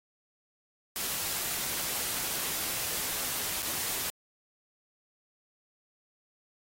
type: noise with dropouts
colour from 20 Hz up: white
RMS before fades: -33 dBFS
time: 0.96-4.1 s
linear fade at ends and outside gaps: 0 ms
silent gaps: 3.622-3.628 s
effects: AAC 48 kbps